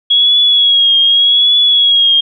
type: tone with vibrato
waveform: sine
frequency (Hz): 3324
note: G#7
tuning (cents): +1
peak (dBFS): -6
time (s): 0.1-2.21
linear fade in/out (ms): 10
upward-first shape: triangle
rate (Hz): 0.85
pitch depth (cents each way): 54
effects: none